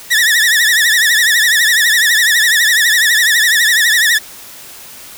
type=tone with vibrato; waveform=sawtooth; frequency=1818 Hz; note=A#6; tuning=44 cents flat; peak=-5 dBFS; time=0.1-4.19 s; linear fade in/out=20 ms; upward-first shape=triangle; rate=12 Hz; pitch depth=150 cents each way; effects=white hiss -34 dBFS RMS until 5.17 s